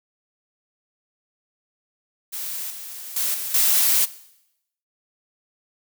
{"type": "noise with level steps", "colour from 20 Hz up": "blue", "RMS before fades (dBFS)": [-30, -36, -23, -29, -18], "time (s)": [2.32, 4.06], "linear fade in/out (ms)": 20, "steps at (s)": [2.7, 3.16, 3.34, 3.54], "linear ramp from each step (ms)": 5, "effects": ["noise-tail reverb RT60 0.8 s tail -17 dB re dry"]}